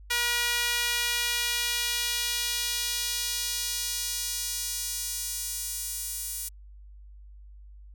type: tone with high-pass filter sweep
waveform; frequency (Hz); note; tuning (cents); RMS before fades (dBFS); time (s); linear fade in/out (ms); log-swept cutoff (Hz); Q
sawtooth; 480; B4; -49; -30; 0.1-6.49; 10; 1900 to 8900; 1
effects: added 50 Hz sine -45 dBFS peak until 7.94 s